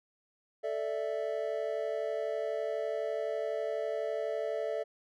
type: chord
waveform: triangle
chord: A suspended fourth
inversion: none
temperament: equal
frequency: 440 / 587.3 / 659.3 Hz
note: A4 / D5 / E5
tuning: 0 / 0 / 0 cents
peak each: -34 dBFS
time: 0.63-4.84 s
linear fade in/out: 20 ms
effects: none